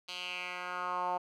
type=tone with band-pass filter sweep; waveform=10% pulse; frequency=179.7 Hz; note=F3; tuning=50 cents sharp; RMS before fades=-37 dBFS; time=0.08-1.18 s; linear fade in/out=10 ms; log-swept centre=3700 to 810 Hz; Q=3.3; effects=none